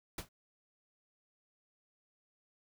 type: noise with exponential decay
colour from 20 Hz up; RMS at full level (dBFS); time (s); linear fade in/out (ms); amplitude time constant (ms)
pink; -35; 0.18-0.29; 5; 23
effects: none